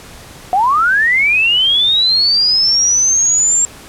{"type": "linear sweep", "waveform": "sine", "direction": "up", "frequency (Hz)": [709, 7459], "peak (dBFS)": -9, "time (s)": [0.53, 3.65], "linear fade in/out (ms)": 0, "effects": ["pink hiss -36 dBFS RMS until 3.88 s", "low-pass 12000 Hz 12 dB/octave"]}